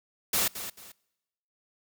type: noise with echo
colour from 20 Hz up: white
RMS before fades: -26 dBFS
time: 0.33-0.48 s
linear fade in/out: 5 ms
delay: 220 ms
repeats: 2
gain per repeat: -11 dB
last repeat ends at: 0.92 s
effects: noise-tail reverb RT60 1.0 s tail -25 dB re dry